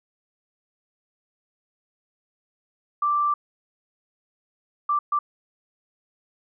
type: tone bursts at uneven times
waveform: sine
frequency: 1174.7 Hz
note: D6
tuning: in tune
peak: -19 dBFS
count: 3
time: 3.02-3.34 / 4.89-4.99 / 5.12-5.19 s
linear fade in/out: 5 ms
effects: none